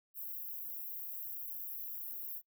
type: high-pass noise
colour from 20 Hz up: white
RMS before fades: -43 dBFS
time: 0.14-2.42 s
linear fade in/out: 50 ms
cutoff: 12000 Hz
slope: 96 dB/octave
effects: noise-tail reverb RT60 0.1 s tail -23 dB re dry